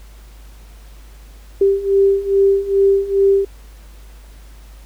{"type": "beating tone pair", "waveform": "sine", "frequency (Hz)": [392, 394.4], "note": ["G4", "G4"], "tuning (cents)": [0, 11], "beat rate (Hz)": 2.4, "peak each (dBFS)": [-16, -13], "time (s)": [1.61, 3.45], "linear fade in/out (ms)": 5, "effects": ["added 51 Hz sine -37 dBFS peak until 4.85 s", "pink hiss -49 dBFS RMS until 4.85 s"]}